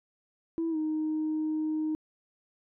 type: tone with pitch glide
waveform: sine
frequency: 329.2 to 310.7 Hz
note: E4 to D#4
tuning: -2 to -2 cents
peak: -26 dBFS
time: 0.58-1.95 s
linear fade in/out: 0 ms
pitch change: -100 cents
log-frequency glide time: 0.7-0.77 s
effects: tanh soft clip ceiling -24 dBFS